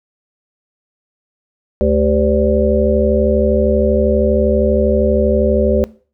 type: harmonic tone with a mistuned harmonic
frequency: 72.6 Hz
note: D2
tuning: 19 cents flat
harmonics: 1 / 3 / 5 / 7 / 8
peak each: -17 / -17 / -17 / -17 / -17 dBFS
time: 1.81-5.84 s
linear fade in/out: 0 ms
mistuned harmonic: 5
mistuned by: +120 cents
effects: noise-tail reverb RT60 0.4 s tail -20 dB re dry